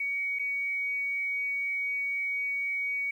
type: tone with dropouts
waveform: sine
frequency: 2249 Hz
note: C#7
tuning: 24 cents sharp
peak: -28 dBFS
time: 0-3.11 s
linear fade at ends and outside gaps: 5 ms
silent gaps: 0.388-0.394 s
effects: 10-bit